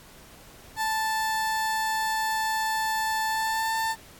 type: tone with pitch glide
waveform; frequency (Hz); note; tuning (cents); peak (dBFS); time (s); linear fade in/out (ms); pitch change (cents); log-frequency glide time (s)
30% pulse; 880 to 893.3; A5 to A5; 0 to +26; -22; 0.76-3.96; 50; +26; 3.28-3.75
effects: pink hiss -50 dBFS RMS until 4.19 s + AAC 64 kbps